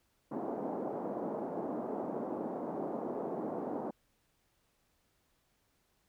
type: band-pass noise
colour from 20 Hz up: pink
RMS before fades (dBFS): -38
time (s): 0.31-3.91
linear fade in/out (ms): 10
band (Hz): 220 to 820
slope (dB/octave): 24
effects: pink hiss -75 dBFS RMS until 6.08 s